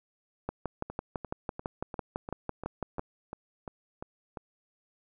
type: two click trains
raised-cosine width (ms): 1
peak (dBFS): -18 / -24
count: 16 / 11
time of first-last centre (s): 0.49-2.994 / 0.9-4.372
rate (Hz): 5.99 / 2.88
effects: none